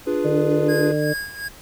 triangle chord, D diminished seventh, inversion none, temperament equal, 293.7 / 349.2 / 415.3 / 493.9 Hz, D4 / F4 / Ab4 / Cb5, 0 / 0 / 0 / 0 cents, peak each -23 dBFS, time 0.06-0.93 s, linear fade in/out 20 ms
harmonic tone, 150 Hz, D3, 37 cents sharp, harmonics 1 / 2 / 3 / 4, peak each -24 / -24 / -24 / -24 dBFS, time 0.24-1.14 s, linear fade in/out 20 ms
square tone with tremolo, 1638 Hz, G#6, 24 cents flat, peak -25 dBFS, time 0.68-1.49 s, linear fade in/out 20 ms, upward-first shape sine, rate 2.7 Hz, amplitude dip 75%
effects pink hiss -44 dBFS RMS until 1.61 s

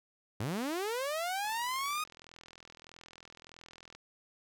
sawtooth linear sweep, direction up, 92.5 to 1254 Hz, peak -29 dBFS, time 0.4-2.04 s, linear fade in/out 5 ms
click train, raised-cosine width 0.2 ms, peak -34 dBFS, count 105, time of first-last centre 1.45-3.95 s, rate 41.6 Hz
effects none

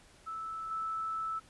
sine tone with level steps, 1313 Hz, E6, 7 cents flat, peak -37 / -33 dBFS, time 0.26-1.4 s, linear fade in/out 20 ms, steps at 0.71 s, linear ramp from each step 2 ms, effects pink hiss -60 dBFS RMS until 1.49 s + resampled to 24000 Hz

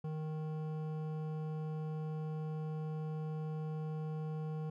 sine tone with hard clipping, 155.56 Hz, D#3, in tune, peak -39 dBFS, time 0.04-4.7 s, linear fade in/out 5 ms, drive 12 dB, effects none

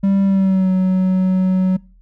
triangle tone with pitch glide, 196 to 186.39 Hz, G3 to F#3, 0 to +13 cents, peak -10 dBFS, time 0.03-1.77 s, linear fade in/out 10 ms, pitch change -87 cents, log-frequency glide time 0.24-0.71 s, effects noise-tail reverb RT60 0.4 s tail -25 dB re dry + added 42 Hz sine -45 dBFS peak until 2.01 s

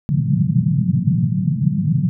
pink band-pass noise, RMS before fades -17 dBFS, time 0.09-2.09 s, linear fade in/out 0 ms, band 120 to 190 Hz, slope 48 dB/octave, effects none

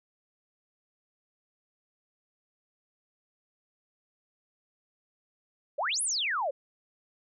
sine exponential two-way sweep, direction up then down, 510 to 11175 to 510 Hz, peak -27 dBFS, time 5.78-6.51 s, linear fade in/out 10 ms, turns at 6.02 s, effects none

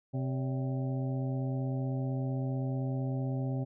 harmonic tone with a mistuned harmonic, 130.81 Hz, C3, in tune, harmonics 1 / 2 / 3 / 4 / 5 / 6, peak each -31 / -37 / -45 / -44 / -48 / -49 dBFS, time 0.13-3.65 s, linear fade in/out 20 ms, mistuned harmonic 4, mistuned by +130 cents, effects none

